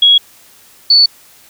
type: tone pair in turn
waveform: sine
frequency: 3322 / 4464 Hz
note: G#7 / C#8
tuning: 0 / +11 cents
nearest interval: perfect fourth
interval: 511 cents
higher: second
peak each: -4 dBFS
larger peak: neither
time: 0.02-0.18 / 0.9-1.06 s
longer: neither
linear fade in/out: 5 ms
effects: white hiss -44 dBFS RMS until 1.49 s